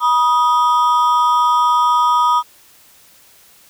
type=ring-modulated tone; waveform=triangle; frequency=1108 Hz; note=C#6; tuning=1 cent flat; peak=-6 dBFS; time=0-2.43 s; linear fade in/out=50 ms; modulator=138 Hz; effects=white hiss -48 dBFS RMS until 3.69 s